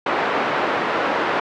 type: band-pass noise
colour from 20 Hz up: white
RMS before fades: -21 dBFS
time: 0.06-1.4 s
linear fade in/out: 5 ms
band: 280 to 1300 Hz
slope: 12 dB/octave
effects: low-pass 4000 Hz 12 dB/octave